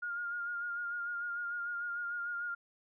sine tone with vibrato, 1415 Hz, F6, 22 cents sharp, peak -35 dBFS, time 0.02-2.55 s, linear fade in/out 10 ms, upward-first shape sine, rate 6.7 Hz, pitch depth 29 cents each way, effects none

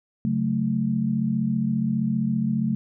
sine chord, F# minor, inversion second, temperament equal, 138.59 / 185 / 220 Hz, C#3 / F#3 / A3, 0 / 0 / 0 cents, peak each -27 / -27 / -23 dBFS, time 0.25-2.75 s, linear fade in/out 0 ms, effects none

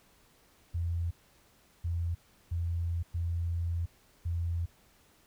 sine tone bursts at uneven times, 85 Hz, F2, 46 cents flat, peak -29 dBFS, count 5, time 0.74-1.11 / 1.84-2.15 / 2.51-3.03 / 3.14-3.86 / 4.25-4.66 s, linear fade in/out 10 ms, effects pink hiss -64 dBFS RMS until 5.26 s

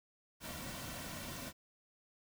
pink noise with comb filter, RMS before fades -45 dBFS, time 0.4-1.53 s, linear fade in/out 50 ms, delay 2.4 ms, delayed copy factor -0.6, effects none

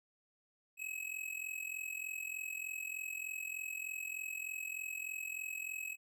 square tone with amplitude modulation, 2563 Hz, E7, 49 cents flat, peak -37 dBFS, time 0.77-5.97 s, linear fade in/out 50 ms, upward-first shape sine, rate 43.3 Hz, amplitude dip 80%, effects none

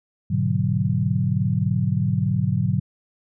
sine chord, G# half-diminished seventh, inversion none, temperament equal, 103.83 / 123.47 / 146.83 / 185 Hz, G#2 / B2 / D3 / F#3, 0 / 0 / 0 / 0 cents, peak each -24 dBFS, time 0.3-2.8 s, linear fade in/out 10 ms, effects none

